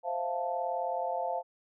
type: chord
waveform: sine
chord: F major seventh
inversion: second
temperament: equal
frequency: 523.3 / 659.3 / 698.5 / 880 Hz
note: C5 / E5 / F5 / A5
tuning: 0 / 0 / 0 / 0 cents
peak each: -36 / -39 / -33 / -36 dBFS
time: 0.03-1.43 s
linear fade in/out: 50 ms
effects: none